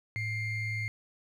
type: ring-modulated tone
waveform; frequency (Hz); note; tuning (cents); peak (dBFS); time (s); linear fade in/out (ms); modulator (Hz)
triangle; 1108.7; C#6; 0; -26; 0.16-0.88; 0; 1000
effects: none